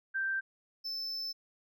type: tone pair in turn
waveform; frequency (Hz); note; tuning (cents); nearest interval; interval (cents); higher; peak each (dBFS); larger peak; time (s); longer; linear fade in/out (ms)
sine / triangle; 1568 / 5274; G6 / E8; 0 / 0; octave + major sixth; 2100; second; -30 / -34; first; 0.14-0.41 / 0.84-1.33; second; 20
effects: none